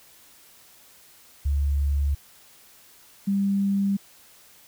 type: tone pair in turn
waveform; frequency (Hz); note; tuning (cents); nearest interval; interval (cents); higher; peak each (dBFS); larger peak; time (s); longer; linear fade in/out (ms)
sine; 70.9 / 198.12; C#2 / G3; +40 / +19; octave + tritone; 1779; second; -20; neither; 1.45-2.15 / 3.27-3.97; neither; 10
effects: white hiss -53 dBFS RMS until 4.67 s